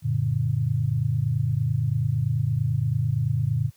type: chord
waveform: sine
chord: Gb augmented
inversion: none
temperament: just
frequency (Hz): 92.5 / 115.62 / 144.53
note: Gb2 / Bb2 / D3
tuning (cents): 0 / -14 / -27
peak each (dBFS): -29 / -23 / -25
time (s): 0.02-3.71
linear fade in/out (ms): 50
effects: white hiss -61 dBFS RMS until 3.76 s + high-pass 60 Hz 12 dB/octave